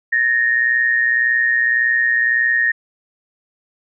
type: tone pair together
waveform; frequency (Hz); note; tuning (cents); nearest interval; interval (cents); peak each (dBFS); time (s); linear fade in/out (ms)
sine; 1730.2 / 1852; A6 / A#6; -30 / -12; minor second; 118; -20 / -14; 0.12-2.72; 10
effects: none